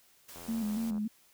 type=noise; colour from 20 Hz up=white; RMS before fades=-49 dBFS; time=0.28-0.91 s; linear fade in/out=10 ms
type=click train; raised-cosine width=1 ms; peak=-35 dBFS; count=54; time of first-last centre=0.36-0.98 s; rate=85.5 Hz
type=tone with vibrato; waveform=sine; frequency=218.7 Hz; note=A3; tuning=10 cents flat; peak=-30 dBFS; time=0.48-1.08 s; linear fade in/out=10 ms; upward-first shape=square; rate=3.5 Hz; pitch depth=65 cents each way
effects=white hiss -64 dBFS RMS until 1.33 s